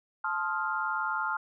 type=chord; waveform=sine; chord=F dominant seventh; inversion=first; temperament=just; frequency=873.1 / 1047.7 / 1257.2 / 1396.9 Hz; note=A5 / C6 / Eb6 / F6; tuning=-14 / +2 / +18 / 0 cents; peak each=-34 / -36 / -36 / -31 dBFS; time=0.24-1.37 s; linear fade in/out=5 ms; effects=none